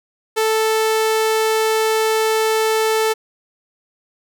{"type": "tone", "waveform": "sawtooth", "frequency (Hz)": 440, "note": "A4", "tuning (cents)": 0, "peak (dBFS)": -11, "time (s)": [0.36, 3.14], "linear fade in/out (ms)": 20, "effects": []}